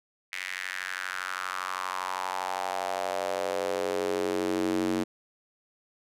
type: tone with high-pass filter sweep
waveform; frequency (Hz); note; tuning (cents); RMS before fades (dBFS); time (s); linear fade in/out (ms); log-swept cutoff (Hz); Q
square; 46.25; F#1; 0; -31; 0.32-5.04; 10; 2100 to 280; 3.8
effects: low-pass 12000 Hz 12 dB/octave